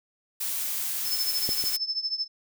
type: noise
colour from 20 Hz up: blue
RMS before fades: -30 dBFS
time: 0.4-1.77 s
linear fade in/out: 10 ms
type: tone with tremolo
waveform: sine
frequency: 5260 Hz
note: E8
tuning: 5 cents flat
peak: -23 dBFS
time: 1.04-2.28 s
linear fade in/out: 50 ms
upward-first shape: triangle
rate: 13 Hz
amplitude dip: 90%
type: clicks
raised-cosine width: 2 ms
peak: -19 / -27 dBFS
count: 2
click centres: 1.491 / 1.64 s
effects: none